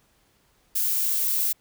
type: noise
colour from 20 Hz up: violet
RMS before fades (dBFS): -24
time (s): 0.75-1.53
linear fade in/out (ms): 10
effects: pink hiss -64 dBFS RMS until 1.6 s